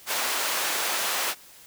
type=high-pass noise; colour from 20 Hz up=pink; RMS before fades=-27 dBFS; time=0.06-1.35 s; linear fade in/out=50 ms; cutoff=720 Hz; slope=12 dB/octave; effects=white hiss -50 dBFS RMS until 1.66 s